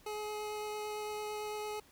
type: tone with vibrato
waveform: 25% pulse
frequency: 422.8 Hz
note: G#4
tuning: 31 cents sharp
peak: -34 dBFS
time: 0.06-1.8 s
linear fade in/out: 5 ms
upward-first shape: triangle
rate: 8.9 Hz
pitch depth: 8 cents each way
effects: pink hiss -63 dBFS RMS until 1.91 s